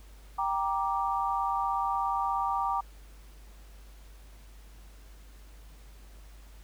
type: chord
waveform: sine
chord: G minor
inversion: none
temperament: just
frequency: 784 / 940.8 / 1176 Hz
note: G5 / Bb5 / D6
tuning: 0 / +16 / +2 cents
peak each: -31 dBFS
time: 0.38-2.81 s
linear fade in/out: 10 ms
effects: added 50 Hz sine -48 dBFS peak until 6.63 s + pink hiss -59 dBFS RMS until 6.63 s